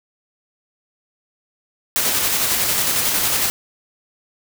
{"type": "noise with tremolo", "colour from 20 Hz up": "white", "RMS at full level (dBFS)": -18, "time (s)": [1.96, 3.5], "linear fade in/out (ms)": 0, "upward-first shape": "square", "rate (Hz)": 11, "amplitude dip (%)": 25, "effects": []}